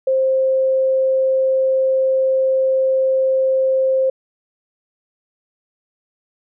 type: tone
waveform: sine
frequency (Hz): 527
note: C5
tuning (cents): +12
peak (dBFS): -13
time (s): 0.07-4.1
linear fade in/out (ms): 5
effects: none